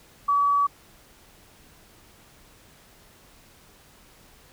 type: tone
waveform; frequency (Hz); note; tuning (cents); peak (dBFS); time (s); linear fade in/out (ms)
sine; 1141; C#6; +50; -18; 0.28-0.67; 10
effects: pink hiss -54 dBFS RMS until 4.52 s